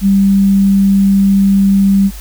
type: tone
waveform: sine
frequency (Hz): 196.5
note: G3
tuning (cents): +4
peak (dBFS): -6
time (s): 0.01-2.11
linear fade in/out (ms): 50
effects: added 50 Hz sine -26 dBFS peak until 2.2 s + white hiss -35 dBFS RMS until 2.2 s